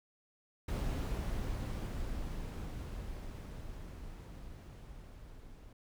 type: noise with level ramp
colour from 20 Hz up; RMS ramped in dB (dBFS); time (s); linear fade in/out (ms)
brown; -34 to -53; 0.68-5.73; 5
effects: none